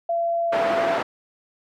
sine tone with pitch glide, 679 to 672.4 Hz, F5 to E5, -49 to +34 cents, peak -20 dBFS, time 0.09-0.98 s, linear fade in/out 5 ms, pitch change -17 cents, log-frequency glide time 0.47-0.54 s
pink band-pass noise, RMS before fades -26 dBFS, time 0.52-1.03 s, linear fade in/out 10 ms, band 370 to 1800 Hz, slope 12 dB/octave
effects none

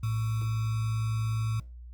sine tone with sample-and-hold, 111.3 Hz, A2, 20 cents sharp, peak -26 dBFS, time 0.03-1.6 s, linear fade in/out 5 ms, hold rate 1225 Hz, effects added 60 Hz sine -42 dBFS peak until 1.93 s + Opus 24 kbps

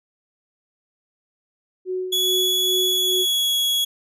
sine tone with tremolo, 370 Hz, F#4, in tune, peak -22 dBFS, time 1.85-3.26 s, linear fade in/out 50 ms, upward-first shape sine, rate 2.4 Hz, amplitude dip 60%
40% pulse tone with pitch glide, 3385 to 3344 Hz, G#7 to G#7, +32 to +11 cents, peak -17 dBFS, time 2.12-3.85 s, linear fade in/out 10 ms, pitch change -21 cents, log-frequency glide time 2.87-3.56 s
effects none

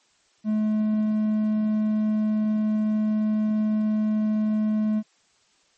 triangle tone, 214.5 Hz, A3, 44 cents flat, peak -18 dBFS, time 0.44-5.03 s, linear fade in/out 50 ms, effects white hiss -63 dBFS RMS until 5.77 s + MP3 32 kbps

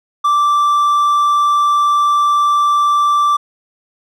triangle tone, 1171 Hz, D6, 5 cents flat, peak -8 dBFS, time 0.24-3.37 s, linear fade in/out 10 ms, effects none

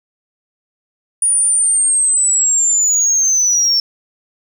sine linear sweep, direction down, 9630 to 5410 Hz, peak -9 dBFS, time 1.22-3.8 s, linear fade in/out 2 ms, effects tanh soft clip ceiling -8 dBFS + 8-bit

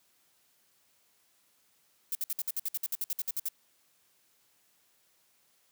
violet noise bursts, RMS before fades -32 dBFS, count 16, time 2.12-3.486 s, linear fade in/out 2 ms, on 31 ms, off 58 ms, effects white hiss -69 dBFS RMS until 5.71 s + high-pass 80 Hz 12 dB/octave

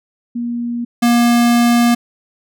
sine / square tone pair in turn, 237.8 / 237.8 Hz, A#3 / A#3, +35 / +35 cents, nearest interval unison, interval 0 cents, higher neither, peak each -18 / -10 dBFS, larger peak second, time 0.35-0.85 / 1.02-1.95 s, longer second, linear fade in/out 10 ms, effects none

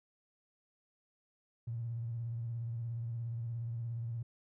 triangle tone with vibrato, 116.54 Hz, A#2, in tune, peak -32 dBFS, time 1.67-4.23 s, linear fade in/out 10 ms, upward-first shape sine, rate 17 Hz, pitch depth 51 cents each way, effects tanh soft clip ceiling -34 dBFS

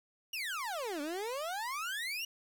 30% pulse exponential two-way sweep, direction down then up, 2919 to 280.5 to 2919 Hz, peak -33 dBFS, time 0.33-2.25 s, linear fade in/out 5 ms, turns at 1.01 s, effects 10-bit

